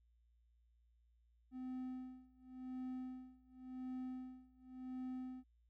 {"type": "tone with tremolo", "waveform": "triangle", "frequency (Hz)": 256, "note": "C4", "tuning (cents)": -38, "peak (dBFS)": -40, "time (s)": [1.51, 5.44], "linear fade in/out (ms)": 50, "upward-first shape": "sine", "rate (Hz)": 0.91, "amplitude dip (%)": 95, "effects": ["added 58 Hz sine -70 dBFS peak until 5.69 s"]}